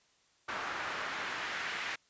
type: noise with band-pass filter sweep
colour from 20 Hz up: pink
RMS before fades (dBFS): -38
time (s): 0.48-1.96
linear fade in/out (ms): 10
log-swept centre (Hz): 1300 to 2000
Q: 1.5
effects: white hiss -69 dBFS RMS until 2.09 s + resampled to 16000 Hz